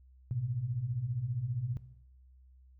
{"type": "beating tone pair", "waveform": "sine", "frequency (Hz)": [110, 125], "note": ["A2", "B2"], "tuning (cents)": [0, 21], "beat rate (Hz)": 15, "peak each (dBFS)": [-37, -32], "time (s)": [0.31, 1.77], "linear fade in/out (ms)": 0, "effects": ["noise-tail reverb RT60 0.9 s tail -17 dB re dry", "added 64 Hz sine -56 dBFS peak until 2.79 s"]}